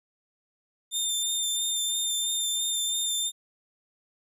20% pulse tone with vibrato, 3600 Hz, A7, 39 cents sharp, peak -20 dBFS, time 0.91-3.32 s, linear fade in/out 50 ms, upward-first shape triangle, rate 3 Hz, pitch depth 19 cents each way, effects none

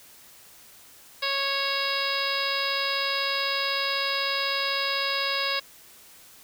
harmonic tone, 552 Hz, C#5, 7 cents flat, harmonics 1 / 2 / 3 / 4 / 5 / 6 / 7 / 8 / 9, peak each -34 / -32 / -33 / -33 / -33 / -36 / -32 / -36 / -32 dBFS, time 1.22-5.6 s, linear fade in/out 10 ms, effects white hiss -51 dBFS RMS until 6.43 s

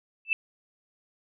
sine tone with exponential growth, 2643 Hz, E7, 4 cents sharp, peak -16 dBFS, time 0.25-0.33 s, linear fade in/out 1 ms, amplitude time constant 16 ms, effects none

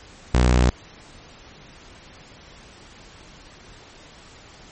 sawtooth tone, 61.5 Hz, B1, 7 cents flat, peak -10 dBFS, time 0.34-0.7 s, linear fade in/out 5 ms, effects pink hiss -46 dBFS RMS until 4.71 s + MP3 32 kbps

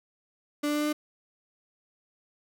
35% pulse tone with pitch steps, 293.7 / 295.4 / 297.1 / 298.8 / 300.6 Hz, D4 / D4 / D4 / D4 / D4, 0 / +10 / +20 / +30 / +40 cents, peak -24 dBFS, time 0.63-0.93 s, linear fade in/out 10 ms, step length 60 ms, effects none

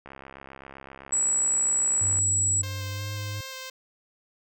click train, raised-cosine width 0.5 ms, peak -27 dBFS, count 145, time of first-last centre 0.06-2.187 s, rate 67.7 Hz
sine tone, 7780 Hz, B8, 27 cents flat, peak -21 dBFS, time 1.12-2.62 s, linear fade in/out 10 ms
triangle tone with pitch glide, 97.3 to 102.08 Hz, G2 to G#2, -12 to -29 cents, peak -29 dBFS, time 2.01-3.41 s, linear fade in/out 5 ms, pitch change +83 cents, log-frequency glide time 2.87-3.11 s
5% pulse tone with vibrato, 525 Hz, C5, 6 cents sharp, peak -25 dBFS, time 2.63-3.7 s, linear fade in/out 5 ms, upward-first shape square, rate 2.8 Hz, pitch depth 10 cents each way
effects none

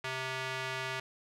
square tone with band-pass filter, 130.81 Hz, C3, in tune, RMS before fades -37 dBFS, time 0.04-1 s, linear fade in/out 5 ms, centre 2200 Hz, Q 0.94, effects none

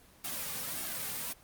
white noise with flanger, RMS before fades -37 dBFS, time 0.24-1.33 s, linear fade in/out 5 ms, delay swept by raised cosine 2 to 3.1 ms, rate 1.7 Hz, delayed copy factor -1, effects pink hiss -59 dBFS RMS until 1.43 s + Opus 24 kbps

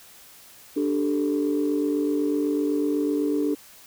sine chord, D suspended fourth, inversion none, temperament equal, 293.7 / 392 / 440 Hz, D4 / G4 / A4, 0 / 0 / 0 cents, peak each -22 / -28 / -27 dBFS, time 0.76-3.55 s, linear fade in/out 10 ms, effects tanh soft clip ceiling -14 dBFS + white hiss -49 dBFS RMS until 3.86 s

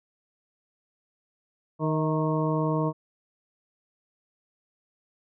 harmonic tone with a mistuned harmonic, 155.56 Hz, D#3, in tune, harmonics 1 / 2 / 3 / 4 / 6 / 7, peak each -26 / -29 / -31 / -32 / -34 / -34 dBFS, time 1.79-2.93 s, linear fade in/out 50 ms, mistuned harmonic 4, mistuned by +34 cents, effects none

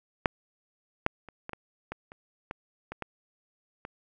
clicks, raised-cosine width 0.5 ms, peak -7 / -8 / -30 / -22 / -22 / -20 / -30 / -20 / -22 / -19 / -23 dBFS, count 11, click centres 0.258 / 1.064 / 1.287 / 1.494 / 1.533 / 1.92 / 2.119 / 2.511 / 2.92 / 3.023 / 3.851 s, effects none

